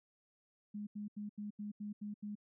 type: tone bursts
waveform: sine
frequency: 207.7 Hz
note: G#3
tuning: in tune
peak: -40 dBFS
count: 8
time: 0.74-2.354 s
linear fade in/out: 10 ms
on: 130 ms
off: 82 ms
effects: none